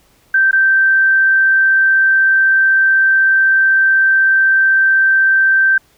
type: tone with dropouts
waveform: sine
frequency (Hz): 1561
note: G6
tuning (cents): -8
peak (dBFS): -8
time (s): 0.34-5.78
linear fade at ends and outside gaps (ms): 5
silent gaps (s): 0.512-0.529
effects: pink hiss -53 dBFS RMS until 5.97 s